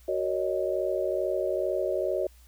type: chord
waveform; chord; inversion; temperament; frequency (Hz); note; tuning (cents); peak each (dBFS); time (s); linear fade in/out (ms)
sine; D# minor seventh; first; just; 373.4 / 466.7 / 560 / 622.3; F#4 / A#4 / C#5 / D#5; +16 / +2 / +18 / 0; -30 / -35 / -30 / -30; 0.08-2.27; 5
effects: added 60 Hz sine -52 dBFS peak until 2.47 s + white hiss -61 dBFS RMS until 2.47 s